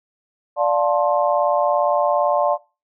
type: chord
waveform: sine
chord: D minor seventh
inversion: none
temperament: just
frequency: 587.3 / 704.8 / 881 / 1057.2 Hz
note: D5 / F5 / A5 / C6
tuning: 0 / +16 / +2 / +18 cents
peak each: -18 / -21 / -23 / -23 dBFS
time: 0.56-2.58 s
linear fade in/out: 50 ms
effects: noise-tail reverb RT60 0.3 s tail -21 dB re dry